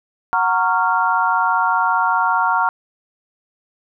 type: chord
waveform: sine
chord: Gb major seventh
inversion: none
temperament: just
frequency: 740 / 925 / 1110 / 1387.5 Hz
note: Gb5 / Bb5 / Db6 / F6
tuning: 0 / -14 / +2 / -12 cents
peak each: -22 / -18 / -21 / -19 dBFS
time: 0.33-2.69 s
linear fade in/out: 0 ms
effects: none